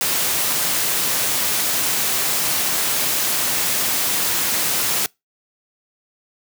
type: noise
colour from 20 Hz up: white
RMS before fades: -20 dBFS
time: 0.01-5.06 s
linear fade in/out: 0 ms
effects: noise-tail reverb RT60 0.2 s tail -25 dB re dry + high-pass 100 Hz 12 dB/octave